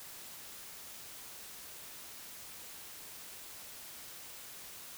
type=silence; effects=white hiss -49 dBFS RMS until 4.97 s